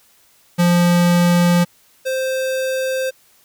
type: tone pair in turn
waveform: square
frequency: 174.61 / 523.2 Hz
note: F3 / C5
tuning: 0 / 0 cents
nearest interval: octave + perfect fifth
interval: 1900 cents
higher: second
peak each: -12 / -19 dBFS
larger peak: first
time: 0.58-1.65 / 2.05-3.11 s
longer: first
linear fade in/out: 20 ms
effects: white hiss -54 dBFS RMS until 3.44 s